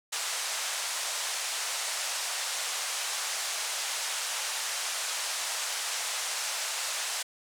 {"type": "band-pass noise", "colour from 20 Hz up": "white", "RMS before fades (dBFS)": -33, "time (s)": [0.12, 7.23], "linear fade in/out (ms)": 10, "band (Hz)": [600, 9000], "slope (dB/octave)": 24, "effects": []}